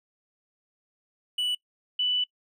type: tone pair in turn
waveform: triangle / sine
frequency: 2960 / 2977 Hz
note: F#7 / F#7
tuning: 0 / +10 cents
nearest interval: unison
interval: 10 cents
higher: second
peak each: -23 dBFS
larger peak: neither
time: 1.38-1.55 / 1.99-2.24 s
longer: second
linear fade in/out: 5 ms
effects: noise-tail reverb RT60 0.1 s tail -24 dB re dry